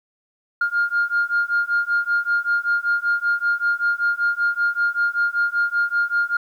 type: beating tone pair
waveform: sine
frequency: 1408 / 1413.2 Hz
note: F6 / F6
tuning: +14 / +20 cents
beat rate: 5.2 Hz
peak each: -20 dBFS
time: 0.61-6.37 s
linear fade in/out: 5 ms
effects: tanh soft clip ceiling -12 dBFS + 9-bit